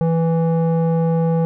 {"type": "tone with low-pass filter", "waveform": "square", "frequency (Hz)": 164.81, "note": "E3", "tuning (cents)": 0, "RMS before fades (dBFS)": -17, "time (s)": [0.01, 1.45], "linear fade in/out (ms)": 0, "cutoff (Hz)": 660, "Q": 1.7, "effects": []}